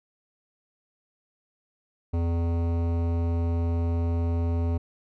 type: tone with hard clipping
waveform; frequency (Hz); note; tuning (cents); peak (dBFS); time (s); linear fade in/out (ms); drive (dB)
sine; 84.4; E2; +41; -25; 2.13-4.78; 10; 16
effects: none